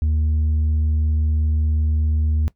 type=tone; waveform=sine; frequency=77.1 Hz; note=D#2; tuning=15 cents flat; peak=-13 dBFS; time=0.02-2.48 s; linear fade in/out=0 ms; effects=noise-tail reverb RT60 0.1 s tail -21 dB re dry + tanh soft clip ceiling -15 dBFS